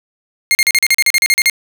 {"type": "tone bursts", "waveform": "sawtooth", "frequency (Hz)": 2129, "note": "C7", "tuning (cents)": 30, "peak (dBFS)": -5, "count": 13, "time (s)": [0.51, 1.498], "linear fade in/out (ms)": 0, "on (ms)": 40, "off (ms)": 39, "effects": ["7-bit"]}